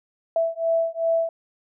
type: beating tone pair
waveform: sine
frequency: 659.3 / 661.9 Hz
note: E5 / E5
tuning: 0 / +7 cents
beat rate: 2.6 Hz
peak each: -23 dBFS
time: 0.36-1.29 s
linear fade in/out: 2 ms
effects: none